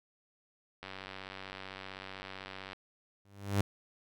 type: click train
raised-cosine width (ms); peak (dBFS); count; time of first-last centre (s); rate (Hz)
0.3; -27; 183; 0.83-2.732; 95.7
type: tone with exponential growth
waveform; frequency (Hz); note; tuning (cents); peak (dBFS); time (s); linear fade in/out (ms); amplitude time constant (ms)
sawtooth; 100; G2; +35; -21; 3.25-3.61; 0; 77
effects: none